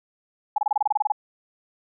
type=tone bursts; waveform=sine; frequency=838 Hz; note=G#5; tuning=15 cents sharp; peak=-17 dBFS; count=12; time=0.56-1.121 s; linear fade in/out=5 ms; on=22 ms; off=27 ms; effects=none